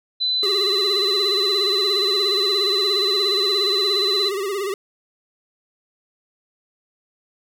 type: tone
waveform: sine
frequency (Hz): 4012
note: B7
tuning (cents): +26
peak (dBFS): -18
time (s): 0.2-4.3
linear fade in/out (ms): 20
type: tone with vibrato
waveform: square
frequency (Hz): 395.6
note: G4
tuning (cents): +16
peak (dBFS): -23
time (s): 0.43-4.74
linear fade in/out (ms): 2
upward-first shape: sine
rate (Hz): 17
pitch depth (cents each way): 93
effects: none